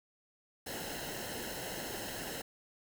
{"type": "noise with comb filter", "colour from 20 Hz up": "pink", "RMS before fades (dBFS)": -41, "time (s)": [0.66, 2.42], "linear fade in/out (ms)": 10, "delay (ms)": 0.85, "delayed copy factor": -0.7, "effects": []}